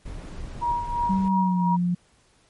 brown noise, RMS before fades -35 dBFS, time 0.05-1.29 s, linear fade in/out 10 ms
sine tone with tremolo, 953 Hz, A#5, 38 cents sharp, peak -20 dBFS, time 0.61-1.77 s, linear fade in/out 20 ms, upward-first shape triangle, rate 2.9 Hz, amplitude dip 75%
sine tone with pitch glide, 191.5 to 176.62 Hz, G3 to F3, -40 to +20 cents, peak -20 dBFS, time 1.09-1.95 s, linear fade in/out 10 ms, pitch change -140 cents, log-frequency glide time 1.31-1.66 s
effects pink hiss -61 dBFS RMS until 2.49 s + MP3 48 kbps

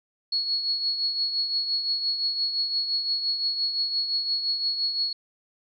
sine tone with tremolo, 4350 Hz, C#8, 33 cents flat, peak -21 dBFS, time 0.32-5.13 s, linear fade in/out 5 ms, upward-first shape triangle, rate 5.8 Hz, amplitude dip 60%, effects none

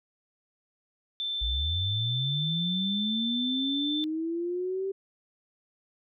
sine tone, 3544 Hz, A7, 12 cents sharp, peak -29 dBFS, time 1.2-4.04 s, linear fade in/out 0 ms
sine linear sweep, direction up, 54.8 to 392 Hz, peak -28 dBFS, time 1.41-4.92 s, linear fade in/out 10 ms
effects none

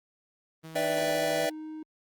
sawtooth tone, 160.7 Hz, E3, 44 cents flat, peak -37 dBFS, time 0.63-1.47 s, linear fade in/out 20 ms
square chord, E minor seventh, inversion second, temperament equal, 493.9 / 587.3 / 659.3 / 784 Hz, B4 / D5 / E5 / G5, 0 / 0 / 0 / 0 cents, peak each -34 / -31 / -31 / -36 dBFS, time 0.75-1.5 s, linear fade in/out 10 ms
triangle tone with pitch glide, 303.3 to 311.8 Hz, D#4 to D#4, -44 to +4 cents, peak -35 dBFS, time 0.75-1.83 s, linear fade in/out 5 ms, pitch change +48 cents, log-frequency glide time 0.86-1.67 s
effects Opus 32 kbps

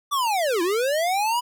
square linear two-way sweep, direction down then up, 1184 to 327 to 993 Hz, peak -21 dBFS, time 0.11-1.41 s, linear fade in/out 20 ms, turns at 0.62 s, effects none

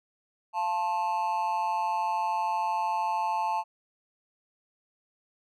triangle tone with amplitude modulation, 880 Hz, A5, in tune, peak -20 dBFS, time 0.53-3.64 s, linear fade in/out 50 ms, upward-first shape sine, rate 187 Hz, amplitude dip 85%, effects none

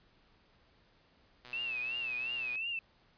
click train, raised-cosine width 0.2 ms, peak -33 dBFS, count 137, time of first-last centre 1.45-2.556 s, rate 123 Hz
sine tone with vibrato, 2637 Hz, E7, in tune, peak -34 dBFS, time 1.53-2.79 s, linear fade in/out 2 ms, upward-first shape triangle, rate 2.8 Hz, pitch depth 130 cents each way
effects pink hiss -67 dBFS RMS until 3.17 s + resampled to 11025 Hz

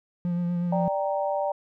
triangle tone with vibrato, 174.61 Hz, F3, in tune, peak -22 dBFS, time 0.25-0.88 s, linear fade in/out 0 ms, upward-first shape sine, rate 8.2 Hz, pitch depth 21 cents each way
sine chord, G minor, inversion second, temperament equal, 587.3 / 784 / 932.3 Hz, D5 / G5 / Bb5, 0 / 0 / 0 cents, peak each -26 / -29 / -32 dBFS, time 0.72-1.52 s, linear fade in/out 5 ms
effects none

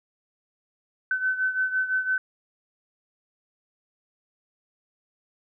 sine beating tone pair, 1518 / 1523.9 Hz, F#6 / G6, +44 / -49 cents, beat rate 5.9 Hz, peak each -24 / -29 dBFS, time 1.11-2.18 s, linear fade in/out 2 ms, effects none

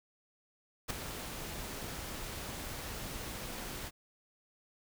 pink noise with ADSR envelope, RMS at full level -32 dBFS, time 0.88-3.91 s, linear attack 25 ms, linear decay 4 ms, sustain -10 dB, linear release 40 ms, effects none

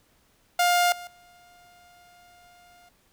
sawtooth tone with level steps, 706 Hz, F5, 19 cents sharp, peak -15 / -34 / -49 dBFS, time 0.59-2.89 s, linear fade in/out 5 ms, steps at 0.92 / 1.07 s, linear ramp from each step 2 ms, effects pink hiss -64 dBFS RMS until 3.12 s

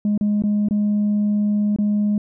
sine tone with dropouts, 207.8 Hz, G#3, 1 cent sharp, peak -14 dBFS, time 0.05-2.18 s, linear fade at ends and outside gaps 2 ms, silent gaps 0.177-0.21 / 0.422-0.437 / 0.686-0.709 / 1.762-1.786 s, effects tanh soft clip ceiling -14 dBFS

